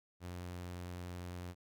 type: tone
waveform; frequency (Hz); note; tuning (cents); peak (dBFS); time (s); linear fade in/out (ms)
sawtooth; 88.9; F2; +31; -39; 0.2-1.55; 50
effects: none